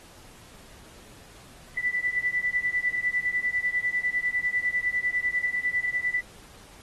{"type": "beating tone pair", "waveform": "sine", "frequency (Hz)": [1975.5, 1985.5], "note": ["B6", "B6"], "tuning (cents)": [0, 9], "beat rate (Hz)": 10, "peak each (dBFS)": [-27, -27], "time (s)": [1.77, 6.21], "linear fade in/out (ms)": 5, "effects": ["pink hiss -51 dBFS RMS until 6.82 s", "AAC 32 kbps"]}